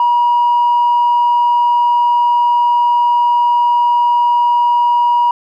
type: tone with tanh clipping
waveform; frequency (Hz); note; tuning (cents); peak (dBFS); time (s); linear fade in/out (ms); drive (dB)
triangle; 960; B5; -49; -9; 0-5.31; 2; 5
effects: none